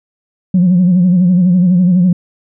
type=tone with vibrato; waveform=sine; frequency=180 Hz; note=F#3; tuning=47 cents flat; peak=-5 dBFS; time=0.54-2.13 s; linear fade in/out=5 ms; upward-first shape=sine; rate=12 Hz; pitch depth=74 cents each way; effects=tanh soft clip ceiling -3 dBFS